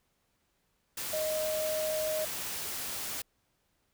sine tone in noise, 622.3 Hz, D#5, in tune, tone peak -30 dBFS, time 1.13-2.25 s, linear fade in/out 5 ms, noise white, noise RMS -37 dBFS, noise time 0.97-3.22 s, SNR +4 dB, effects pink hiss -75 dBFS RMS until 3.93 s

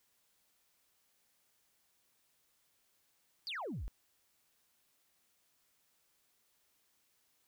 sine exponential sweep, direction down, 4983 to 36.21 Hz, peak -37 dBFS, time 3.47-3.88 s, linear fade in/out 0 ms, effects tanh soft clip ceiling -35 dBFS + white hiss -75 dBFS RMS until 7.47 s

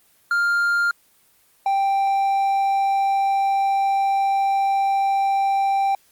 triangle tone pair in turn, 1400 / 785.7 Hz, F6 / G5, +4 / +4 cents, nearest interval minor seventh, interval 1000 cents, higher first, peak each -15 / -15 dBFS, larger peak neither, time 0.31-0.91 / 1.66-5.95 s, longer second, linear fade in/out 2 ms, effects white hiss -58 dBFS RMS until 6.11 s + Opus 24 kbps

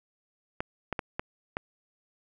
clicks, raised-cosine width 0.5 ms, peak -15 dBFS, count 5, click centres 0.605 / 0.927 / 0.992 / 1.195 / 1.569 s, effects none

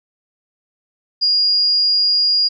sine tone, 4851 Hz, D#8, 45 cents flat, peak -12 dBFS, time 1.21-2.49 s, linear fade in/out 20 ms, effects none

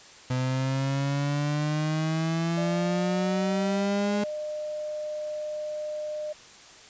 35% pulse exponential sweep, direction up, 126.6 to 208.7 Hz, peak -23 dBFS, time 0.3-4.24 s, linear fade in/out 5 ms
sine tone with pitch glide, 596 to 606.4 Hz, D5 to D#5, +25 to -45 cents, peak -30 dBFS, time 2.57-6.33 s, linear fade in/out 10 ms, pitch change +30 cents, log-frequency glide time 2.84-3.73 s
effects white hiss -49 dBFS RMS until 6.89 s + resampled to 16000 Hz

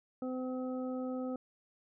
harmonic tone, 256 Hz, C4, 38 cents flat, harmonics 1 / 2 / 3 / 5, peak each -36 / -40 / -49 / -51 dBFS, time 0.22-1.36 s, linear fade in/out 2 ms, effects none

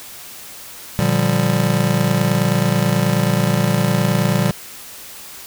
square chord, G minor seventh, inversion first, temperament just, 117.6 / 147 / 176.4 / 196 Hz, Bb2 / D3 / F3 / G3, +16 / +2 / +18 / 0 cents, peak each -21 dBFS, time 0.99-4.51 s, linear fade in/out 0 ms, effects white hiss -36 dBFS RMS until 5.46 s

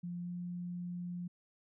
sine tone with pitch glide, 174.9 to 176.42 Hz, F3 to F3, +3 to +18 cents, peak -38 dBFS, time 0.03-1.28 s, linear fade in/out 10 ms, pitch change +15 cents, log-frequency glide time 0.22-0.29 s, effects none

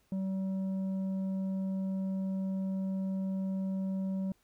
sine tone with tanh clipping, 191 Hz, G3, 45 cents flat, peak -32 dBFS, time 0.12-4.32 s, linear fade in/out 2 ms, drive 6 dB, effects pink hiss -71 dBFS RMS until 4.43 s

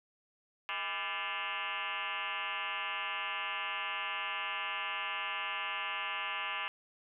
sine tone with frequency modulation, 1920 Hz, B6, 49 cents flat, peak -34 dBFS, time 0.69-6.68 s, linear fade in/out 0 ms, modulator 184 Hz, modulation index 5.7, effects none

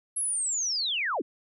sine linear sweep, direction down, 11090 to 197.9 Hz, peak -26 dBFS, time 0.16-1.22 s, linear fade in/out 10 ms, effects none

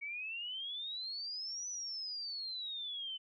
sine exponential two-way sweep, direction up then down, 2232 to 6010 to 3022 Hz, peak -39 dBFS, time 0.01-3.18 s, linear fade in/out 20 ms, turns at 1.68 s, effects none

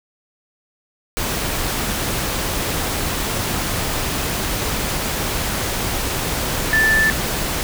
sine tone in noise, 1760 Hz, A6, in tune, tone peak -13 dBFS, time 6.73-7.1 s, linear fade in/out 0 ms, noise pink, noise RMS -22 dBFS, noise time 1.17-7.63 s, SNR +6 dB, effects none

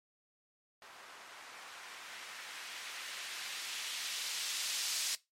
violet noise with low-pass filter sweep, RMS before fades -42 dBFS, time 0.82-5.15 s, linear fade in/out 0 ms, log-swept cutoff 1000 to 4900 Hz, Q 0.89, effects noise-tail reverb RT60 0.2 s tail -19 dB re dry + MP3 64 kbps

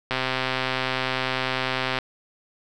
click train, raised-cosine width 0.3 ms, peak -8 dBFS, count 245, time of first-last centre 0.11-1.987 s, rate 130 Hz, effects none

